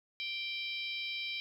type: harmonic tone with a mistuned harmonic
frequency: 784 Hz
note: G5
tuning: in tune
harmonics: 3 / 4 / 5 / 6 / 7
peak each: -39 / -41 / -42 / -49 / -50 dBFS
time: 0.2-1.4 s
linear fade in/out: 0 ms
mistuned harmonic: 7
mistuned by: -90 cents
effects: 11-bit